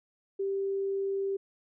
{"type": "tone", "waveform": "sine", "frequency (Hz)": 392, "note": "G4", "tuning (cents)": 0, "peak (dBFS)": -28, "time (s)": [0.39, 1.37], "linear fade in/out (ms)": 10, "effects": []}